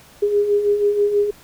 sine beating tone pair, 405.3 / 411.5 Hz, G#4 / G#4, -42 / -16 cents, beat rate 6.2 Hz, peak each -23 / -15 dBFS, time 0.22-1.31 s, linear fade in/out 10 ms, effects pink hiss -47 dBFS RMS until 1.43 s

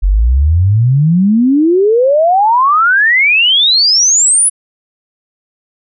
sine exponential sweep, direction up, 44 to 10340 Hz, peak -6 dBFS, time 0.02-4.5 s, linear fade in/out 20 ms, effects none

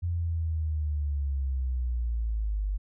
sine linear sweep, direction down, 87.31 to 48.28 Hz, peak -26 dBFS, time 0.02-2.78 s, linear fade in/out 20 ms, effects none

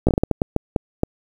slowing click train, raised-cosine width 2 ms, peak -3 dBFS, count 11, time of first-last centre 0.07-1.034 s, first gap 16 ms, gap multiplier 1.37, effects 7-bit

